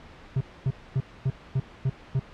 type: tone bursts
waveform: triangle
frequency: 132.5 Hz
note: C3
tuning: 22 cents sharp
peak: -19 dBFS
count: 7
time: 0.36-2.196 s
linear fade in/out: 5 ms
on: 48 ms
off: 250 ms
effects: pink hiss -48 dBFS RMS until 2.33 s + low-pass 3000 Hz 12 dB/octave